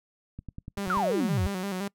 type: click train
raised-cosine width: 5 ms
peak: -26 dBFS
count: 7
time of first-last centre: 0.39-0.973 s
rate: 10.3 Hz
type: tone with vibrato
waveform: sawtooth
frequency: 191.8 Hz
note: G3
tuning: 37 cents flat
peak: -26 dBFS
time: 0.77-1.88 s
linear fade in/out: 5 ms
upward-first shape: square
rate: 5.8 Hz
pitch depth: 70 cents each way
type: exponential sweep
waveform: sine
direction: down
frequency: 1480 to 71.6 Hz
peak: -24 dBFS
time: 0.9-1.47 s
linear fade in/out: 0 ms
effects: noise-tail reverb RT60 0.1 s tail -24 dB re dry